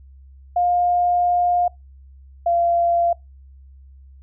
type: tone pair in turn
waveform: sine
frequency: 708 / 687.4 Hz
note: F5 / F5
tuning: +23 / -28 cents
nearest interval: minor second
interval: 51 cents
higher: first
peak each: -15 dBFS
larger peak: neither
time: 0.56-1.68 / 2.46-3.13 s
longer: first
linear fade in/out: 5 ms
effects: noise-tail reverb RT60 0.2 s tail -24 dB re dry + added 67 Hz sine -42 dBFS peak until 4.22 s